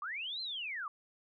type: linear two-way sweep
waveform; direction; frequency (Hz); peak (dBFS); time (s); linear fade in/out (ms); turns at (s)
sine; up then down; 1107 to 4200 to 1107; -37; 0.02-0.88; 2; 0.41
effects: none